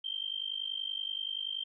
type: tone with amplitude modulation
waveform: sine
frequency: 3146 Hz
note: G7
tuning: 6 cents sharp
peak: -30 dBFS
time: 0.04-1.64 s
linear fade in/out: 10 ms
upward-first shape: sine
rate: 50.5 Hz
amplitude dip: 90%
effects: none